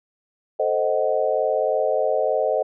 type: chord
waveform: sine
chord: A diminished seventh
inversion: none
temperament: equal with one note detuned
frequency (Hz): 440 / 523.3 / 622.3 / 747.7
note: A4 / C5 / Eb5 / Gb5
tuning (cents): 0 / 0 / 0 / +18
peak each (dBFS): -25 / -23 / -22 / -27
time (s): 0.59-2.63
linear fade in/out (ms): 10
effects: none